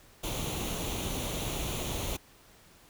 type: noise with comb filter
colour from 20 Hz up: pink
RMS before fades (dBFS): -34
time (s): 0.23-2.17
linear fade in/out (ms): 10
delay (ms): 0.3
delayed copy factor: +0.6
effects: pink hiss -58 dBFS RMS until 2.89 s